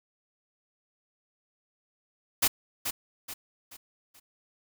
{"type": "noise with echo", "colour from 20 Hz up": "white", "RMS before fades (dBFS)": -23, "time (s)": [2.42, 2.48], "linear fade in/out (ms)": 10, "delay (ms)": 430, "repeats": 4, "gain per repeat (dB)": -8, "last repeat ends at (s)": 4.2, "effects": []}